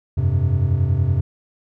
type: chord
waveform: triangle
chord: F suspended second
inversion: none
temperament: equal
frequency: 87.31 / 98 / 130.81 Hz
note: F2 / G2 / C3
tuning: 0 / 0 / 0 cents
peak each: -18 dBFS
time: 0.17-1.21 s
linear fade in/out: 10 ms
effects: none